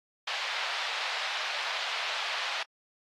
white band-pass noise, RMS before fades -34 dBFS, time 0.27-2.63 s, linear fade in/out 5 ms, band 660 to 4000 Hz, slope 24 dB/octave, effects AAC 48 kbps

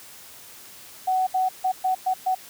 sine tone bursts at uneven times, 748 Hz, F#5, 19 cents sharp, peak -19 dBFS, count 6, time 1.07-1.27 / 1.34-1.49 / 1.64-1.72 / 1.84-1.95 / 2.06-2.14 / 2.26-2.35 s, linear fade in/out 10 ms, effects white hiss -45 dBFS RMS until 2.49 s + high-pass 60 Hz 12 dB/octave

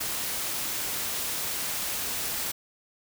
white noise, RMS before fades -31 dBFS, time 0-2.52 s, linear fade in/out 10 ms, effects none

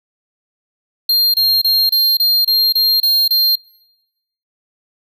square tone bursts, 4200 Hz, C8, 6 cents sharp, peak -11 dBFS, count 9, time 1.09-3.556 s, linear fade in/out 5 ms, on 250 ms, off 27 ms, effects noise-tail reverb RT60 0.9 s tail -24 dB re dry

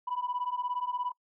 sine beating tone pair, 977 / 994 Hz, B5 / B5, -19 / +11 cents, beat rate 17 Hz, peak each -33 / -32 dBFS, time 0.07-1.12 s, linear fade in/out 10 ms, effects noise-tail reverb RT60 0.1 s tail -25 dB re dry + tanh soft clip ceiling -25 dBFS

